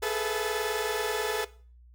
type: tone cluster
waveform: sawtooth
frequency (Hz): 416.4 / 436.7 / 495.1 / 669 / 1737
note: G#4 / A4 / B4 / E5 / A6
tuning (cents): +5 / -13 / +4 / +25 / -23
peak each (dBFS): -30 / -27 / -31 / -36 / -33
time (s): 0.02-1.45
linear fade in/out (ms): 10
effects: noise-tail reverb RT60 0.4 s tail -18 dB re dry + added 60 Hz sine -51 dBFS peak until 1.94 s